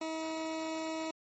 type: tone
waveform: 20% pulse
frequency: 319.9 Hz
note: D#4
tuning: 48 cents sharp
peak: -30 dBFS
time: 0.01-1.11 s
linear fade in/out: 5 ms
effects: MP3 32 kbps